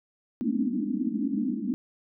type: band-pass noise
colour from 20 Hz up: pink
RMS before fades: -28 dBFS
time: 0.41-1.74 s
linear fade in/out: 0 ms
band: 200 to 310 Hz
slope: 96 dB/octave
effects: none